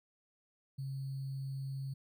sine tone with sample-and-hold, 135.4 Hz, C#3, 40 cents flat, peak -37 dBFS, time 0.78-1.94 s, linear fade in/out 10 ms, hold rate 4410 Hz, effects none

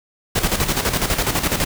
pink noise with tremolo, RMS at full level -18 dBFS, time 0.35-1.65 s, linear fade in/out 10 ms, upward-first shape square, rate 12 Hz, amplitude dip 60%, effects none

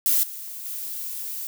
violet noise with level steps, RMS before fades -20 / -36 / -32 dBFS, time 0.06-1.47 s, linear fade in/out 0 ms, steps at 0.23 / 0.65 s, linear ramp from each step 5 ms, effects none

